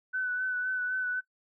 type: tone with vibrato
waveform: sine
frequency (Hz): 1500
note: F#6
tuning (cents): +23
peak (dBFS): -28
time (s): 0.13-1.21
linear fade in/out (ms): 20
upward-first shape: sine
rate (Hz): 3.9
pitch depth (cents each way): 25
effects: noise-tail reverb RT60 0.1 s tail -17 dB re dry